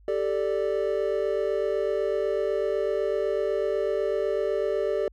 triangle chord, G suspended second, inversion none, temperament equal, 392 / 440 / 587.3 Hz, G4 / A4 / D5, 0 / 0 / 0 cents, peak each -26 dBFS, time 0.08-5.08 s, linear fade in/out 2 ms, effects added 50 Hz sine -51 dBFS peak until 5.12 s

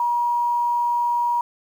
sine tone with quantisation, 956 Hz, A#5, 43 cents sharp, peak -18 dBFS, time 0-1.41 s, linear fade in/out 2 ms, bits 8, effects none

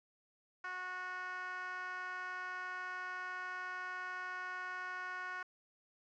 10% pulse tone with band-pass filter, 366.2 Hz, F#4, 18 cents flat, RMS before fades -43 dBFS, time 0.64-5.43 s, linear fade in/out 5 ms, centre 1400 Hz, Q 2.6, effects resampled to 16000 Hz + 11-bit

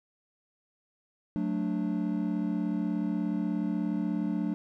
triangle chord, D major, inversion first, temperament just, 183.54 / 220.2 / 293.7 Hz, F#3 / A3 / D4, -14 / +2 / 0 cents, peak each -30 dBFS, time 1.36-4.54 s, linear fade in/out 0 ms, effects none

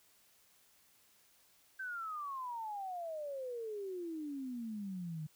sine exponential sweep, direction down, 1568 to 150 Hz, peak -39 dBFS, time 1.79-5.27 s, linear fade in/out 10 ms, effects white hiss -68 dBFS RMS until 5.35 s

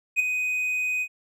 triangle tone with ADSR envelope, 2500 Hz, D#7, 8 cents sharp, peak -14 dBFS, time 0.16-1.08 s, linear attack 36 ms, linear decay 11 ms, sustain -8 dB, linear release 63 ms, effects none

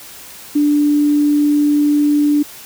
sine tone, 293.7 Hz, D4, in tune, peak -10 dBFS, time 0.55-2.43 s, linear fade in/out 10 ms, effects white hiss -36 dBFS RMS until 2.65 s

